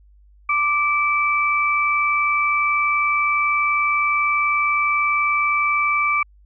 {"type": "tone pair together", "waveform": "sine", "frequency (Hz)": [1174.7, 2316], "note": ["D6", "D7"], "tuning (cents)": [0, -25], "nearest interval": "octave", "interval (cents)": 1175, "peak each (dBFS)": -19, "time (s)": [0.49, 6.23], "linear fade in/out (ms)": 5, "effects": ["added 50 Hz sine -48 dBFS peak until 6.45 s"]}